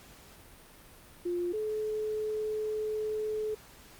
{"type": "tone pair in turn", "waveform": "sine", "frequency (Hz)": [351.1, 429.8], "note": ["F4", "A4"], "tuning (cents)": [9, -41], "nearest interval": "major third", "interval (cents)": 350, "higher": "second", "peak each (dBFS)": [-29, -30], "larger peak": "first", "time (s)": [[1.25, 1.53], [1.53, 3.55]], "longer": "second", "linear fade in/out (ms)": 10, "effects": ["pink hiss -54 dBFS RMS until 3.99 s", "Opus 48 kbps"]}